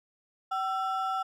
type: ring-modulated tone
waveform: triangle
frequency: 1051 Hz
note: C6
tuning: 7 cents sharp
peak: -23 dBFS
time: 0.51-1.23 s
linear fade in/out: 10 ms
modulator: 286 Hz
effects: none